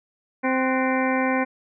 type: harmonic tone with a mistuned harmonic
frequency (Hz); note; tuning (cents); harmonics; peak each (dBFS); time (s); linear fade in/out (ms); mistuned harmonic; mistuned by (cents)
260.5; C4; -7; 1 / 2 / 3 / 4 / 6 / 7 / 8 / 9; -23 / -26 / -28 / -29 / -31 / -31 / -32 / -33; 0.43-1.45; 20; 6; -75
effects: none